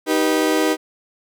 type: chord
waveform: 35% pulse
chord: Eb augmented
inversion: none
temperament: just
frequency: 311.1 / 388.9 / 486.1 Hz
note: Eb4 / G4 / B4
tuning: 0 / -14 / -28 cents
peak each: -17 / -20 / -20 dBFS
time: 0.06-0.77 s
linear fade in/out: 50 ms
effects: none